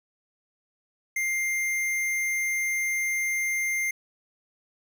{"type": "tone with hard clipping", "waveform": "sine", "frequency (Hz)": 2100, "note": "C7", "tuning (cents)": 6, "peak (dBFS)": -26, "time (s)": [1.16, 3.91], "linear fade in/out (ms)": 5, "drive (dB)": 16, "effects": []}